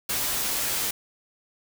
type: noise with comb filter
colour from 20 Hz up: white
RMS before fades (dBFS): -27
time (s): 0.09-0.91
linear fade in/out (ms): 5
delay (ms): 12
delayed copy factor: -0.5
effects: none